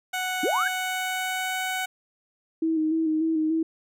15% pulse tone with pitch glide, 740 to 747.3 Hz, F#5 to F#5, 0 to +17 cents, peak -20 dBFS, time 0.13-1.86 s, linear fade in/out 10 ms, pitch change +17 cents, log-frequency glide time 0.5-1.61 s
sine linear sweep, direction up, 246.9 to 1661.2 Hz, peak -22 dBFS, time 0.43-0.68 s, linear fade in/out 5 ms
sine tone with vibrato, 317.9 Hz, D#4, 37 cents sharp, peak -21 dBFS, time 2.62-3.63 s, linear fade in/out 5 ms, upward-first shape square, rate 3.4 Hz, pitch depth 29 cents each way
effects none

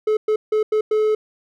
triangle tone bursts at uneven times, 430.1 Hz, A4, 39 cents flat, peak -13 dBFS, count 5, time 0.07-0.17 / 0.28-0.36 / 0.52-0.63 / 0.72-0.81 / 0.91-1.15 s, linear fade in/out 5 ms, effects none

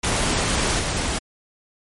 pink noise with level steps, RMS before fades -21 / -24 dBFS, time 0.03-1.19 s, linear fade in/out 10 ms, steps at 0.79 s, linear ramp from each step 5 ms, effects MP3 48 kbps

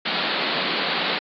white band-pass noise, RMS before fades -25 dBFS, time 0.05-1.19 s, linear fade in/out 10 ms, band 160 to 4500 Hz, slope 96 dB/octave, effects AAC 32 kbps

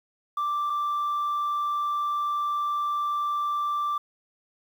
sine tone pair in turn, 1174.7 / 1174.7 Hz, D6 / D6, 0 / 0 cents, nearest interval unison, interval 0 cents, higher neither, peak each -22 dBFS, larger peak neither, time 0.37-0.7 / 0.7-3.98 s, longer second, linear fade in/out 5 ms, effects tanh soft clip ceiling -23 dBFS + 9-bit

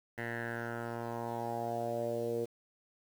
10% pulse tone with low-pass filter sweep, 117.4 Hz, A#2, 13 cents sharp, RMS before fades -37 dBFS, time 0.17-2.46 s, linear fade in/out 20 ms, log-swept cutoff 2000 to 450 Hz, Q 4.8, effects 9-bit

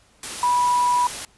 sine tone in noise, 980 Hz, B5, 14 cents flat, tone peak -16 dBFS, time 0.43-1.07 s, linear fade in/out 2 ms, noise white, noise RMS -31 dBFS, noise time 0.23-1.25 s, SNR +12 dB, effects pink hiss -57 dBFS RMS until 1.37 s + resampled to 24000 Hz

